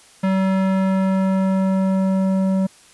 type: tone with low-pass filter sweep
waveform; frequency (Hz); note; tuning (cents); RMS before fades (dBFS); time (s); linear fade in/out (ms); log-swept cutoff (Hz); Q
square; 190.7; G3; -47; -18; 0.23-2.67; 10; 2100 to 640; 0.76
effects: white hiss -49 dBFS RMS until 2.93 s + resampled to 24000 Hz